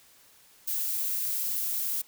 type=noise; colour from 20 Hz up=violet; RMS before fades=-30 dBFS; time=0.67-2.02 s; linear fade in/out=10 ms; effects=white hiss -58 dBFS RMS until 2.07 s